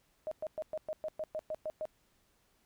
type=tone bursts; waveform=sine; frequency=623 Hz; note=D#5; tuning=2 cents sharp; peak=-34 dBFS; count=11; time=0.27-1.854 s; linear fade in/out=0 ms; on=44 ms; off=110 ms; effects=pink hiss -72 dBFS RMS until 2.65 s